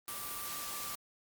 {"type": "tone in noise", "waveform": "sine", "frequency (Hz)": 1174.7, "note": "D6", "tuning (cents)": 0, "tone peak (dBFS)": -46, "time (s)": [0.08, 0.95], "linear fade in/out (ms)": 0, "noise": "white", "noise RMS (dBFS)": -41, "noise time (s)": [0.08, 0.95], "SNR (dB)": -8, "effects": ["Opus 32 kbps"]}